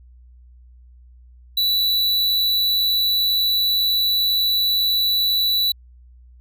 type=tone; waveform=square; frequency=3951 Hz; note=B7; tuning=in tune; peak=-17 dBFS; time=1.57-5.72 s; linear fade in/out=5 ms; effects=added 61 Hz sine -44 dBFS peak until 6.4 s